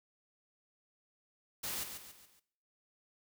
white noise with echo, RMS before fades -39 dBFS, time 1.63-1.84 s, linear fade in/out 10 ms, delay 140 ms, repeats 4, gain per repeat -7 dB, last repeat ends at 2.4 s, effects noise-tail reverb RT60 0.6 s tail -18 dB re dry

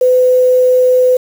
sine tone with quantisation, 505 Hz, B4, 39 cents sharp, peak -6 dBFS, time 0.01-1.17 s, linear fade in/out 5 ms, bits 5, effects none

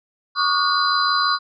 sine tone cluster, 1122 / 1208 / 1443 / 4065 / 4818 Hz, C#6 / D6 / F#6 / B7 / D8, +21 / +48 / -44 / +49 / +43 cents, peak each -20 / -24 / -23 / -23 / -26 dBFS, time 0.35-1.39 s, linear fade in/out 50 ms, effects none

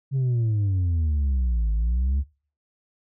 sine exponential two-way sweep, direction down then up, 138.59 to 52.6 to 72 Hz, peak -17 dBFS, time 0.11-2.24 s, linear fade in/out 50 ms, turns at 1.72 s, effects noise-tail reverb RT60 0.4 s tail -20 dB re dry + tanh soft clip ceiling -19 dBFS

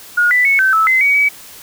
sine tone with pitch steps, 1438 / 1985 / 2206 / 1541 / 1308 / 2055 / 2255 / 2277 Hz, F#6 / B6 / C#7 / G6 / E6 / C7 / C#7 / C#7, -50 / +8 / -9 / -30 / -14 / -32 / +29 / +46 cents, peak -9 dBFS, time 0.17-1.29 s, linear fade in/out 10 ms, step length 140 ms, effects white hiss -37 dBFS RMS until 1.62 s

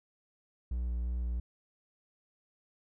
triangle tone with vibrato, 60.1 Hz, B1, 46 cents flat, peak -29 dBFS, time 0.71-1.4 s, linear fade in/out 5 ms, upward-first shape square, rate 2.9 Hz, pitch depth 16 cents each way, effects none

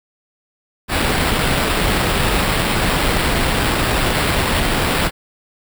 pink noise with sample-and-hold, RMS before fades -17 dBFS, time 0.88-5.11 s, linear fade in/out 50 ms, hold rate 6300 Hz, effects none

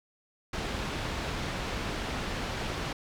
pink low-pass noise, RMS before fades -34 dBFS, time 0.53-2.93 s, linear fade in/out 5 ms, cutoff 4300 Hz, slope 12 dB/octave, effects none

